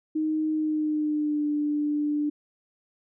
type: tone with pitch glide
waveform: sine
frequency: 311.1 to 296 Hz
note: D#4 to D4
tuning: 0 to +14 cents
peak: -23 dBFS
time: 0.15-2.3 s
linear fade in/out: 10 ms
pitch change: -86 cents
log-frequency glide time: 0.52-1.47 s
effects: none